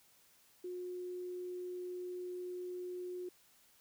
sine tone, 360.4 Hz, F#4, 45 cents flat, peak -40 dBFS, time 0.64-3.29 s, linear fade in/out 5 ms, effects white hiss -67 dBFS RMS until 3.8 s

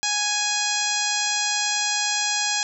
harmonic tone, 830.6 Hz, G#5, in tune, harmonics 1 / 2 / 3 / 4 / 5 / 6 / 7 / 8 / 9, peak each -30 / -30 / -30 / -30 / -30 / -30 / -30 / -30 / -30 dBFS, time 0.03-2.63 s, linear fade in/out 0 ms, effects none

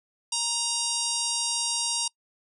harmonic tone with a mistuned harmonic, 937 Hz, A#5, 9 cents sharp, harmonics 1 / 3 / 4 / 5 / 6 / 7 / 8 / 9 / 10, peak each -37 / -35 / -35 / -33 / -32 / -36 / -37 / -34 / -33 dBFS, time 0.32-2.08 s, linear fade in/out 5 ms, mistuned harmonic 5, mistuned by +17 cents, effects noise-tail reverb RT60 0.1 s tail -25 dB re dry

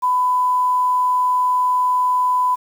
sine tone with quantisation, 1000 Hz, B5, 21 cents sharp, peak -14 dBFS, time 0.02-2.56 s, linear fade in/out 20 ms, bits 7, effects none

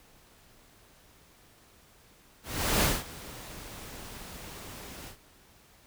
pink noise with ADSR envelope, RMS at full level -24 dBFS, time 2.43-5.17 s, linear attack 400 ms, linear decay 200 ms, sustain -20 dB, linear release 91 ms, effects pink hiss -59 dBFS RMS until 5.86 s

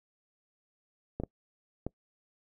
clicks, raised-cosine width 2 ms, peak -20 dBFS, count 3, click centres 1.2 / 1.236 / 1.866 s, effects noise-tail reverb RT60 0.1 s tail -25 dB re dry

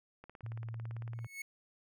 click train, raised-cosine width 0.5 ms, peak -36 dBFS, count 19, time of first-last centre 0.24-1.246 s, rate 17.9 Hz
sine tone with pitch glide, 113.5 to 115.62 Hz, A#2 to A#2, -46 to -14 cents, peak -39 dBFS, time 0.43-1.27 s, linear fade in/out 10 ms, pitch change +32 cents, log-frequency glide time 0.65-1.14 s
45% pulse tone with exponential growth, 2200 Hz, C#7, 14 cents flat, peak -38 dBFS, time 1.14-1.42 s, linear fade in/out 5 ms, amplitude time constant 59 ms
effects none

